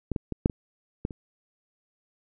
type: clicks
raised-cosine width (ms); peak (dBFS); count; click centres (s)
3; -15 / -15 / -17 / -6 / -19 / -14 / -26; 7; 0.117 / 0.162 / 0.323 / 0.459 / 0.498 / 1.051 / 1.108
effects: none